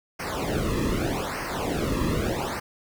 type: noise with flanger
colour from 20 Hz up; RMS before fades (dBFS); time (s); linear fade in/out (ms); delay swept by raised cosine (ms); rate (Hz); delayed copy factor
brown; -27; 0.19-2.6; 10; 0.27 to 1.37; 0.82; -1
effects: none